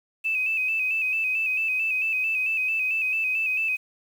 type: tone with vibrato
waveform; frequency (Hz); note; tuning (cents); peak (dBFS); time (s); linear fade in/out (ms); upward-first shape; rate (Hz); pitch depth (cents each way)
sine; 2577; E7; -40; -22; 0.24-3.77; 20; square; 4.5; 41
effects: 8-bit